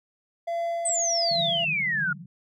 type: tone with tremolo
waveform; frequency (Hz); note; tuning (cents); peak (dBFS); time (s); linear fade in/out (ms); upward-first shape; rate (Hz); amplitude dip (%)
triangle; 679; F5; -49; -23; 0.47-1.65; 10; sine; 1.5; 35
type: exponential sweep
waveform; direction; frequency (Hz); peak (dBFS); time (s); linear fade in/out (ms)
sine; down; 8372 to 1395; -23; 0.85-2.13; 5
type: band-pass noise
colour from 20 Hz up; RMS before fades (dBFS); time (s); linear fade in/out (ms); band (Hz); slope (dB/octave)
white; -38; 1.31-2.26; 5; 140 to 190; 96
effects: none